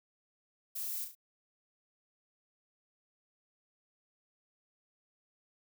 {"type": "noise with echo", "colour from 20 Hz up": "violet", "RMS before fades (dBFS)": -39, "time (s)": [0.75, 1.05], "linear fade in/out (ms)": 10, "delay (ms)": 34, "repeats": 3, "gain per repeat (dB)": -6, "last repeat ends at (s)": 1.152, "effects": []}